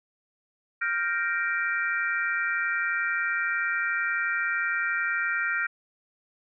sine chord, G minor seventh, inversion third, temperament equal, 1396.9 / 1568 / 1864.7 / 2349 Hz, F6 / G6 / Bb6 / D7, 0 / 0 / 0 / 0 cents, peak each -28 / -31 / -30 / -33 dBFS, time 0.81-5.67 s, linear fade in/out 10 ms, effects none

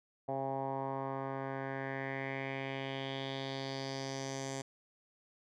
10% pulse tone with low-pass filter sweep, 135.1 Hz, C#3, 44 cents flat, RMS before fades -39 dBFS, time 0.28-4.62 s, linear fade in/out 10 ms, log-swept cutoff 740 to 7200 Hz, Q 3.5, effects none

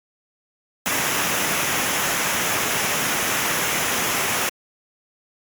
pink noise with comb filter, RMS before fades -22 dBFS, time 0.86-4.49 s, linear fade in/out 0 ms, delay 0.23 ms, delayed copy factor -0.5, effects high-pass 150 Hz 12 dB/octave + Opus 48 kbps

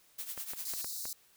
blue noise with tremolo, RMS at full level -38 dBFS, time 0.18-0.82 s, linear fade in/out 10 ms, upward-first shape triangle, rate 10 Hz, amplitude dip 80%
clicks, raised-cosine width 0.5 ms, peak -29 dBFS, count 5, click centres 0.377 / 0.535 / 0.737 / 0.845 / 1.054 s
white high-pass noise, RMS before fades -40 dBFS, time 0.65-1.13 s, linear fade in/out 2 ms, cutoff 3900 Hz, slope 96 dB/octave
effects white hiss -65 dBFS RMS until 1.36 s

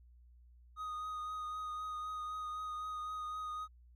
triangle tone with vibrato, 1244.5 Hz, D#6, in tune, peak -37 dBFS, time 0.76-3.68 s, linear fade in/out 50 ms, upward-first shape triangle, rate 3.9 Hz, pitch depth 20 cents each way, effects added 60 Hz sine -58 dBFS peak until 3.95 s

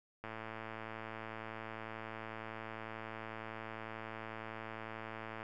click train, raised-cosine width 0.5 ms, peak -29 dBFS, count 577, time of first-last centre 0.24-5.429 s, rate 111 Hz, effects none

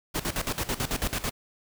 pink noise with tremolo, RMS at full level -28 dBFS, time 0.14-1.31 s, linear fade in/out 20 ms, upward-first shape square, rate 9.1 Hz, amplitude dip 80%, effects none

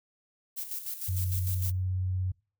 violet noise with tremolo, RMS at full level -35 dBFS, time 0.56-1.72 s, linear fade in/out 20 ms, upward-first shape square, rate 6.6 Hz, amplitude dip 60%
sine tone with vibrato, 92.5 Hz, F#2, in tune, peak -27 dBFS, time 1.08-2.32 s, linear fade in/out 10 ms, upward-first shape square, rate 17 Hz, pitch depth 8 cents each way
effects noise-tail reverb RT60 0.4 s tail -26 dB re dry

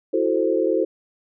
sine chord, F# half-diminished seventh, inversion third, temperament equal, 329.6 / 370 / 440 / 523.3 Hz, E4 / F#4 / A4 / C5, 0 / 0 / 0 / 0 cents, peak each -23 dBFS, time 0.13-0.85 s, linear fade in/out 10 ms, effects none

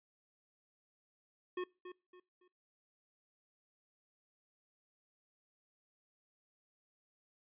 square tone with echo, 362.9 Hz, F#4, 34 cents flat, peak -37 dBFS, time 1.57-1.64 s, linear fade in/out 5 ms, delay 280 ms, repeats 3, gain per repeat -10 dB, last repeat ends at 2.48 s, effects noise-tail reverb RT60 0.3 s tail -23 dB re dry + resampled to 8000 Hz

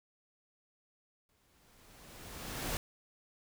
pink noise with exponential growth, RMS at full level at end -35 dBFS, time 1.29-2.77 s, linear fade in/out 1 ms, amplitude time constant 320 ms, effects none

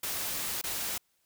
white noise with dropouts, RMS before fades -34 dBFS, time 0.03-0.98 s, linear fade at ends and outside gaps 5 ms, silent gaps 0.615-0.638 s, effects white hiss -73 dBFS RMS until 1.25 s

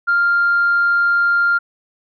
sine tone, 1396.9 Hz, F6, in tune, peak -11 dBFS, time 0.07-1.59 s, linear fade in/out 20 ms, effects tanh soft clip ceiling -8 dBFS

